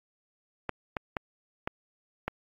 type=clicks; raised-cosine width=0.5 ms; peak=-15 dBFS; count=5; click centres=0.693 / 0.968 / 1.168 / 1.675 / 2.28 s; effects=AAC 32 kbps